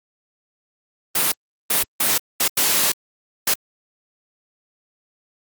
white noise bursts at uneven times, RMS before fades -18 dBFS, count 6, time 1.15-1.32 / 1.7-1.83 / 2-2.18 / 2.4-2.48 / 2.57-2.92 / 3.47-3.54 s, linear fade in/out 5 ms, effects high-pass 150 Hz 12 dB/octave + Opus 32 kbps

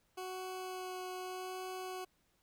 20% pulse tone with vibrato, 370 Hz, F#4, in tune, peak -36 dBFS, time 0.17-2.05 s, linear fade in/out 10 ms, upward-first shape sine, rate 0.82 Hz, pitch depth 9 cents each way, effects pink hiss -75 dBFS RMS until 2.42 s

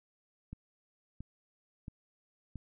click train, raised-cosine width 5 ms, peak -30 dBFS, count 4, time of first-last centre 0.53-2.557 s, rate 1.48 Hz, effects none

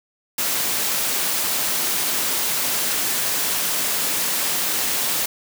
white high-pass noise, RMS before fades -22 dBFS, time 0.38-5.26 s, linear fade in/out 5 ms, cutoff 140 Hz, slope 12 dB/octave, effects none

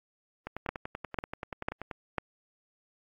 two click trains, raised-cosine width 0.5 ms, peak -21 / -14 dBFS, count 16 / 4, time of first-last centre 0.47-1.912 / 0.69-2.183 s, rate 10.4 / 2.01 Hz, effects AAC 32 kbps

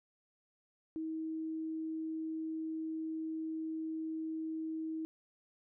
sine tone, 318.9 Hz, D#4, 43 cents sharp, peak -36 dBFS, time 0.96-5.05 s, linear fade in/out 0 ms, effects none

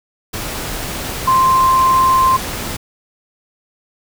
sine tone in noise, 1046.5 Hz, C6, in tune, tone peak -9 dBFS, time 1.27-2.37 s, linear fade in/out 10 ms, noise pink, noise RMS -24 dBFS, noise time 0.33-2.77 s, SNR +12 dB, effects none

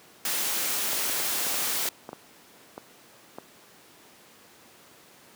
white noise, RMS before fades -28 dBFS, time 0.25-1.89 s, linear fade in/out 2 ms
clicks, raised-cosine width 1 ms, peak -22 dBFS, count 10, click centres 0.932 / 1.098 / 1.2 / 1.467 / 1.543 / 1.856 / 2.091 / 2.131 / 2.779 / 3.385 s
effects pink hiss -53 dBFS RMS until 5.35 s + high-pass 200 Hz 12 dB/octave

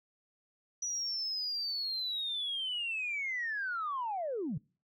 sine linear sweep, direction down, 5890 to 122.2 Hz, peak -32 dBFS, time 0.82-4.58 s, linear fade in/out 5 ms, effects noise-tail reverb RT60 0.4 s tail -26 dB re dry + tanh soft clip ceiling -28 dBFS

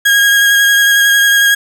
35% pulse tone with vibrato, 1637 Hz, G#6, 25 cents flat, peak -5 dBFS, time 0.05-1.55 s, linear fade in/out 10 ms, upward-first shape square, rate 11 Hz, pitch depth 13 cents each way, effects none

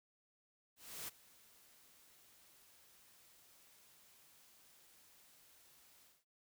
white noise with ADSR envelope, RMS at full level -45 dBFS, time 0.76-6.25 s, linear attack 320 ms, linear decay 18 ms, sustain -21 dB, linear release 200 ms, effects none

